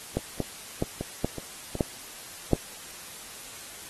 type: clicks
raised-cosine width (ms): 2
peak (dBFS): -12 / -13 / -11 / -18 / -11 / -21 / -19 / -10 / -6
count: 9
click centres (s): 0.17 / 0.403 / 0.824 / 1.01 / 1.246 / 1.383 / 1.753 / 1.808 / 2.533
effects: white hiss -43 dBFS RMS until 3.89 s + AAC 32 kbps